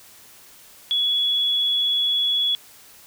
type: tone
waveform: sine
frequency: 3379 Hz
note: G#7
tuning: 29 cents sharp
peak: -18 dBFS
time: 0.91-2.55 s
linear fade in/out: 0 ms
effects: white hiss -48 dBFS RMS until 3.06 s